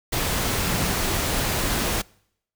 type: tone in noise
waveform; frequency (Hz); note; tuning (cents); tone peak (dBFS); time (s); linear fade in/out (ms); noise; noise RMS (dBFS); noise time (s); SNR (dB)
sine; 182.8; F#3; -21; -30; 0.61-0.93; 10; pink; -24; 0.12-2.02; -9
effects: noise-tail reverb RT60 0.7 s tail -25 dB re dry